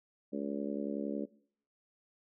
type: harmonic tone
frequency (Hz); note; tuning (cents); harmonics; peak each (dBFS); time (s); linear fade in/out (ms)
70.9; C#2; +40; 3 / 4 / 5 / 6 / 7 / 8; -38 / -38 / -43 / -43 / -45 / -44; 0.32-1.26; 20
effects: noise-tail reverb RT60 0.6 s tail -21 dB re dry